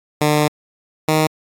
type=tone pair in turn; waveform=10% pulse; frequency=150 / 155.95 Hz; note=D3 / D#3; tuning=+37 / +4 cents; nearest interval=minor second; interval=67 cents; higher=second; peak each=-5 dBFS; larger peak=neither; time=0.21-0.48 / 1.08-1.27 s; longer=first; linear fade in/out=5 ms; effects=AAC 64 kbps